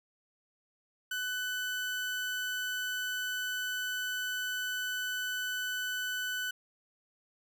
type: tone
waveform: 30% pulse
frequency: 1500 Hz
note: F#6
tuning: 23 cents sharp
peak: -30 dBFS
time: 1.11-6.51 s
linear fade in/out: 5 ms
effects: none